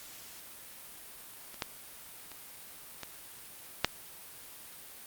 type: clicks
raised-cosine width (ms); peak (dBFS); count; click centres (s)
0.2; -30 / -14 / -28 / -21 / -6; 5; 1.543 / 1.622 / 2.317 / 3.033 / 3.846
effects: white hiss -49 dBFS RMS until 5.06 s + Opus 48 kbps